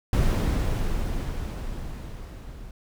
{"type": "noise with level ramp", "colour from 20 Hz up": "brown", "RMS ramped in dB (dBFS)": [-20, -41], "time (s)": [0.13, 2.71], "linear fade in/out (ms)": 2, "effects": []}